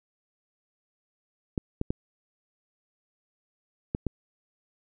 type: clicks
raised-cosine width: 3 ms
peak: -14 dBFS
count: 5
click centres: 1.578 / 1.814 / 1.905 / 3.949 / 4.067 s
effects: none